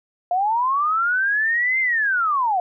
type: linear two-way sweep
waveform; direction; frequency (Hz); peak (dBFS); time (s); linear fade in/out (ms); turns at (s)
sine; up then down; 693 to 2109 to 693; -17; 0.31-2.6; 2; 1.8
effects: none